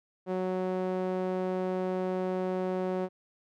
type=tone with band-pass filter; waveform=sawtooth; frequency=185 Hz; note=F#3; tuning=in tune; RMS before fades=-31 dBFS; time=0.26-3.09 s; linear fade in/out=50 ms; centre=470 Hz; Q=1.3; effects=none